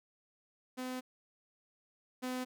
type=tone pair in turn; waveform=sawtooth; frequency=254.7 / 253.7 Hz; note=C4 / B3; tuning=-46 / +47 cents; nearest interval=unison; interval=7 cents; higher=first; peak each=-34 / -32 dBFS; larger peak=second; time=0.77-1.01 / 2.22-2.45 s; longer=first; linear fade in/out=20 ms; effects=none